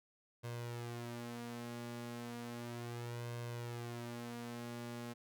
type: tone with flanger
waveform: sawtooth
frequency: 119 Hz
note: A#2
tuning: 36 cents sharp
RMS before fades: -45 dBFS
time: 0.43-5.14 s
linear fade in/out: 20 ms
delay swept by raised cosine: 1.9 to 4.9 ms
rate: 0.34 Hz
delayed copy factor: +0.6
effects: none